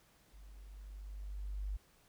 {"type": "tone with level ramp", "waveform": "sine", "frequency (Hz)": 49.53, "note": "G1", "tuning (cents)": 19, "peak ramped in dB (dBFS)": [-53, -35], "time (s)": [0.33, 1.77], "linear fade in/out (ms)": 10, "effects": ["pink hiss -68 dBFS RMS until 2.08 s"]}